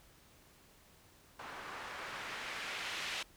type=noise with low-pass filter sweep; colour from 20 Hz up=blue; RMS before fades=-43 dBFS; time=1.39-3.23 s; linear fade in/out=5 ms; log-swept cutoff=1100 to 2900 Hz; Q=1.1; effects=pink hiss -63 dBFS RMS until 3.36 s